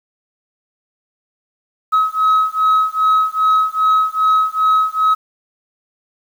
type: beating tone pair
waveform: sine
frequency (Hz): 1277 / 1279.5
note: D#6 / D#6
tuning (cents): +45 / +48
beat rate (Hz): 2.5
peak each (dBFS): -13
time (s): 1.92-5.15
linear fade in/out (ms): 20
effects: tanh soft clip ceiling -8 dBFS + 7-bit